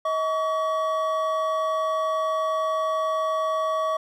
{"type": "tone pair together", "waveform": "triangle", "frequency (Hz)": [635, 1132.8], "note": ["D#5", "C#6"], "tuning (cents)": [35, 37], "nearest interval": "minor seventh", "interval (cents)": 1002, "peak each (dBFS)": -23, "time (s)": [0.05, 3.97], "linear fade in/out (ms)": 5, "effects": []}